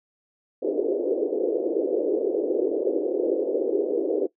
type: band-pass noise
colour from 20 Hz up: white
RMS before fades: -24 dBFS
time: 0.62-4.27 s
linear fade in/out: 10 ms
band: 320 to 500 Hz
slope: 48 dB/octave
effects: noise-tail reverb RT60 0.1 s tail -17 dB re dry